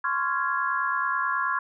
sine chord, Db major seventh, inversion third, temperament just, 1039.4 / 1108.7 / 1385.9 / 1663.1 Hz, C6 / Db6 / F6 / Ab6, -12 / 0 / -14 / +2 cents, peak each -29 dBFS, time 0.04-1.59 s, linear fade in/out 5 ms, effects none

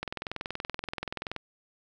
click train, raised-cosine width 0.3 ms, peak -17 dBFS, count 29, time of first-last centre 0.03-1.363 s, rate 21 Hz, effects none

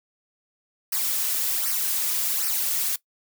blue noise with flanger, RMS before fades -25 dBFS, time 0.92-2.96 s, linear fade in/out 5 ms, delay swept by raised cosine 0.27 to 3.77 ms, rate 1.3 Hz, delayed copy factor -0.7, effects noise-tail reverb RT60 0.1 s tail -19 dB re dry

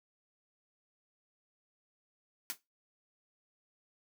white noise with exponential decay, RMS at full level -33 dBFS, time 2.5-2.58 s, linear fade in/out 0 ms, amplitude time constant 16 ms, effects noise-tail reverb RT60 0.2 s tail -17 dB re dry + high-pass 200 Hz 12 dB/octave

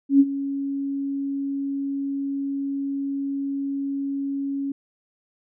sine tone with ADSR envelope, 277.2 Hz, C#4, in tune, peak -9 dBFS, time 0.09-4.72 s, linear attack 110 ms, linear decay 43 ms, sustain -15 dB, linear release 4 ms, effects none

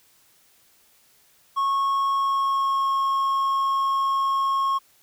triangle tone with pitch glide, 1097 to 1087.5 Hz, C#6 to C#6, -18 to -33 cents, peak -18 dBFS, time 1.56-4.79 s, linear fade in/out 20 ms, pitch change -15 cents, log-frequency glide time 2.14-2.9 s, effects white hiss -59 dBFS RMS until 5.02 s

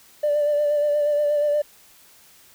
triangle tone with vibrato, 589 Hz, D5, 5 cents sharp, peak -14 dBFS, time 0.23-1.62 s, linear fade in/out 10 ms, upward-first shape sine, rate 8.4 Hz, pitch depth 27 cents each way, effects tanh soft clip ceiling -15 dBFS + white hiss -52 dBFS RMS until 2.54 s

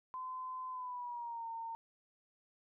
sine tone with pitch glide, 1025 to 913.2 Hz, C6 to A#5, -36 to -36 cents, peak -40 dBFS, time 0.14-1.75 s, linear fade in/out 0 ms, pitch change -200 cents, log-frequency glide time 0.7-1.47 s, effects none

